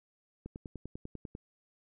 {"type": "click train", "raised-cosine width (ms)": 3, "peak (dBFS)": -29, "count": 10, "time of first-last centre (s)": [0.46, 1.351], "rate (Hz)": 10.1, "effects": []}